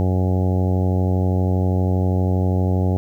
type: harmonic tone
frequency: 92.5 Hz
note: F#2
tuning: in tune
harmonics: 1 / 2 / 3 / 4 / 5 / 6 / 7 / 8 / 9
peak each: -17 / -23 / -27 / -29 / -31 / -33 / -34 / -35 / -36 dBFS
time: 0-2.97 s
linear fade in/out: 0 ms
effects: 9-bit